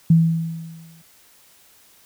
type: tone with exponential decay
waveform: sine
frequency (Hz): 164.2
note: E3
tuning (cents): -6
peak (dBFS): -8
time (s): 0.1-1.02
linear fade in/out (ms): 5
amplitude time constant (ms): 200
effects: white hiss -53 dBFS RMS until 2.05 s